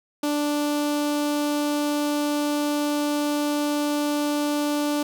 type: tone with notch filter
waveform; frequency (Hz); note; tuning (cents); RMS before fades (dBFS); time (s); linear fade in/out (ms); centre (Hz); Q
sawtooth; 293.7; D4; 0; -24; 0.23-5.03; 5; 1900; 1.8
effects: none